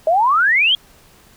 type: exponential sweep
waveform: sine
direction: up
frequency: 615 to 3322 Hz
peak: -11 dBFS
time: 0.07-0.75 s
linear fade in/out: 2 ms
effects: pink hiss -49 dBFS RMS until 1.36 s